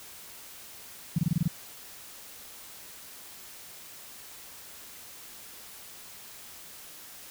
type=tone bursts; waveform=sine; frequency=164.81 Hz; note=E3; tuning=in tune; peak=-21 dBFS; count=7; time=1.16-1.479 s; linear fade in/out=5 ms; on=25 ms; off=24 ms; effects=white hiss -47 dBFS RMS until 7.3 s